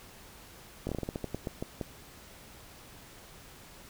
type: slowing click train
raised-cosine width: 2 ms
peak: -20 dBFS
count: 13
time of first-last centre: 0.87-1.812 s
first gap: 21 ms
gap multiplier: 1.22
effects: pink hiss -52 dBFS RMS until 3.89 s